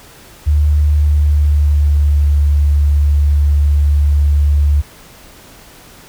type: tone with pitch glide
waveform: sine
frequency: 74.4 to 72.7 Hz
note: D2 to D2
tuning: +23 to -17 cents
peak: -8 dBFS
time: 0.46-4.82 s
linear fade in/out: 20 ms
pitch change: -40 cents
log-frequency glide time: 0.94-2.26 s
effects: pink hiss -40 dBFS RMS until 6.08 s